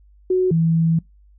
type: tone pair in turn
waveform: sine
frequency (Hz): 369.4 / 163.93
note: F#4 / E3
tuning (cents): -3 / -9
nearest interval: octave + major second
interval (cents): 1406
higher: first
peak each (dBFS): -14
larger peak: neither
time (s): 0.3-0.51 / 0.51-0.99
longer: second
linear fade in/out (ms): 5
effects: noise-tail reverb RT60 0.2 s tail -24 dB re dry + added 50 Hz sine -48 dBFS peak until 1.38 s